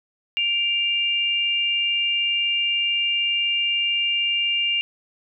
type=tone pair together; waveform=sine; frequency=2349 / 2802 Hz; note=D7 / F7; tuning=0 / +5 cents; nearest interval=minor third; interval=305 cents; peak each=-26 / -20 dBFS; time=0.37-4.81 s; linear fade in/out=0 ms; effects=none